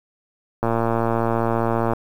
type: click train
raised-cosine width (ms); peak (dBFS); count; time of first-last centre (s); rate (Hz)
1; -7; 151; 0.63-1.934; 115
effects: 7-bit